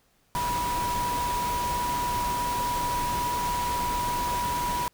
sine tone in noise, 974 Hz, B5, 24 cents flat, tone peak -26 dBFS, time 0.35-4.88 s, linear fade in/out 0 ms, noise pink, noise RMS -33 dBFS, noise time 0.35-4.88 s, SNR +4 dB, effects pink hiss -66 dBFS RMS until 4.93 s

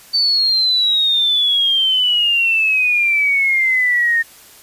sine exponential sweep, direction down, 4571 to 1831 Hz, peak -12 dBFS, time 0.13-4.23 s, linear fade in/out 20 ms, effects white hiss -43 dBFS RMS until 4.62 s + resampled to 32000 Hz

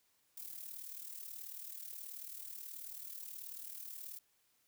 violet noise with amplitude modulation, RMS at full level -45 dBFS, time 0.37-4.19 s, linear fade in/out 5 ms, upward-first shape sine, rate 38.5 Hz, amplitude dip 65%, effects white hiss -75 dBFS RMS until 4.67 s

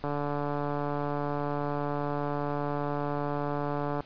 click train, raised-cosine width 1 ms, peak -18 dBFS, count 576, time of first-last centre 0.04-4.006 s, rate 145 Hz, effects pink hiss -53 dBFS RMS until 4.05 s + resampled to 11025 Hz

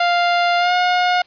sawtooth tone with pitch glide, 698.5 to 719.4 Hz, F5 to F#5, 0 to -49 cents, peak -10 dBFS, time 0-1.22 s, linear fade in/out 5 ms, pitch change +51 cents, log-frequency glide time 0.58-0.73 s, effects white hiss -50 dBFS RMS until 1.26 s + resampled to 11025 Hz

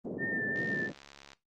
pink band-pass noise, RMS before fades -38 dBFS, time 0.04-0.93 s, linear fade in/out 20 ms, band 160 to 520 Hz, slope 24 dB/octave
sine tone with vibrato, 1794 Hz, A6, 33 cents sharp, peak -32 dBFS, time 0.18-0.9 s, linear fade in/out 50 ms, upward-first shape triangle, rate 2.7 Hz, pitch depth 34 cents each way
click train, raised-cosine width 0.2 ms, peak -32 dBFS, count 55, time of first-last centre 0.56-1.333 s, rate 69.9 Hz
effects noise-tail reverb RT60 0.2 s tail -18 dB re dry + Opus 24 kbps

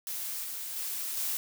blue noise with level steps, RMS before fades -36 / -38 / -35 / -32 dBFS, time 0.07-1.37 s, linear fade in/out 0 ms, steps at 0.44 / 0.76 / 1.17 s, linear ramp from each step 2 ms, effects none

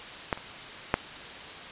clicks, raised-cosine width 0.5 ms, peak -10 / -26 / -6 dBFS, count 3, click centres 0.328 / 0.375 / 0.941 s, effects white hiss -41 dBFS RMS until 1.71 s + resampled to 8000 Hz

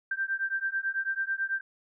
sine beating tone pair, 1568 / 1577.1 Hz, G6 / G6, 0 / +10 cents, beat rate 9.1 Hz, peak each -31 dBFS, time 0.11-1.61 s, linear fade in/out 5 ms, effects none

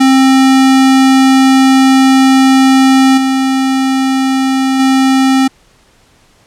square tone with level steps, 265.1 Hz, C4, 23 cents sharp, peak -5 / -10 / -7 dBFS, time 0-5.48 s, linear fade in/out 10 ms, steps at 3.17 / 4.79 s, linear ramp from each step 10 ms, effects pink hiss -48 dBFS RMS until 6.46 s + low-pass 9000 Hz 12 dB/octave

